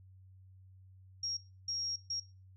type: tone bursts at uneven times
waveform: sine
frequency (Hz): 5588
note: F8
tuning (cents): 0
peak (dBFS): -34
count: 3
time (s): 1.23-1.37 / 1.68-1.96 / 2.1-2.2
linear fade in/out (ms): 5
effects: noise-tail reverb RT60 0.3 s tail -19 dB re dry + added 94 Hz sine -55 dBFS peak until 2.56 s